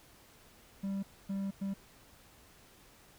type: tone bursts at uneven times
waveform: triangle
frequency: 196 Hz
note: G3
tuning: in tune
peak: -31 dBFS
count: 3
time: 0.83-1.03 / 1.29-1.51 / 1.61-1.74 s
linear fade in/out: 10 ms
effects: pink hiss -60 dBFS RMS until 3.18 s